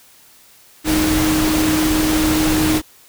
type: tone in noise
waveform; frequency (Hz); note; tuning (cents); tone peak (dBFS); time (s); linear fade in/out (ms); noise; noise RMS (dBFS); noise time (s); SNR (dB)
sine; 311.1; D#4; 0; -15; 0.84-2.82; 50; pink; -20; 0.84-2.82; +2
effects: white hiss -48 dBFS RMS until 3.08 s